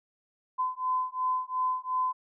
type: beating tone pair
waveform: sine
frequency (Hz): 1018 / 1020.8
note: C6 / C6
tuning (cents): -48 / -43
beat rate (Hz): 2.8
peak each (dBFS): -30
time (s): 0.58-2.13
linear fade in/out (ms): 20
effects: none